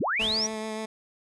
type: linear sweep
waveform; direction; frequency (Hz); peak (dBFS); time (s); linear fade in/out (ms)
sine; up; 83.4 to 5920; -24; 0-0.47; 10
type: tone with vibrato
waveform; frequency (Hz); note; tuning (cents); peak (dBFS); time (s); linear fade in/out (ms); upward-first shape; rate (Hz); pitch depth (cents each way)
15% pulse; 218.1; A3; -15; -25; 0.19-0.86; 10; sine; 6.9; 15
type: noise with exponential decay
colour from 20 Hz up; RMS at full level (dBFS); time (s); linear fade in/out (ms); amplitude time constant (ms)
pink; -37; 0.21-0.86; 1; 140
effects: resampled to 24000 Hz